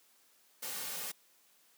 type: noise with comb filter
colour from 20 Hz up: white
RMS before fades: -40 dBFS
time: 0.62-1.12 s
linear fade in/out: 10 ms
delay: 3 ms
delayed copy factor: -0.6
effects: white hiss -67 dBFS RMS until 1.77 s + high-pass 200 Hz 12 dB/octave

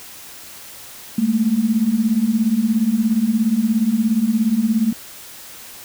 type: beating tone pair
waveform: sine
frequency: 209.7 / 226.7 Hz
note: G#3 / A#3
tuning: +17 / -48 cents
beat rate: 17 Hz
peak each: -19 / -16 dBFS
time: 1.18-4.93 s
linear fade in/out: 5 ms
effects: white hiss -38 dBFS RMS until 5.84 s

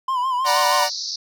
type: tone with vibrato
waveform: triangle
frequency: 1020 Hz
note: C6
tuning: 44 cents flat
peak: -17 dBFS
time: 0.08-0.84 s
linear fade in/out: 5 ms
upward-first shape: sine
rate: 6.3 Hz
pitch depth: 75 cents each way
type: chord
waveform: sawtooth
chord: D augmented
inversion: none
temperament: equal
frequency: 587.3 / 740 / 932.3 Hz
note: D5 / F#5 / A#5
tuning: 0 / 0 / 0 cents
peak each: -19 dBFS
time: 0.44-0.9 s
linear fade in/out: 50 ms
type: band-pass noise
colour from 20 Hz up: pink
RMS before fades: -28 dBFS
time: 0.46-1.16 s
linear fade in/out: 5 ms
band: 4100 to 5900 Hz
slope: 96 dB/octave
effects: none

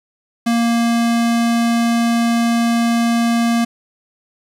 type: tone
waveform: square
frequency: 233.3 Hz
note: A#3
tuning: 2 cents sharp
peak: -14 dBFS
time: 0.46-3.65 s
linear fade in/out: 10 ms
effects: low-pass 11000 Hz 12 dB/octave + 7-bit

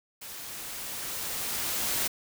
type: noise with level ramp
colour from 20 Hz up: white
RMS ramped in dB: -42 to -28 dBFS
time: 0.21-2.08 s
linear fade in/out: 10 ms
effects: none

